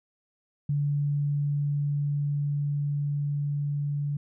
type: tone with level ramp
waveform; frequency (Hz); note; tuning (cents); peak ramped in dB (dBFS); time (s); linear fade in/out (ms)
sine; 144.5; D3; -28; -23 to -26; 0.69-4.17; 5
effects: none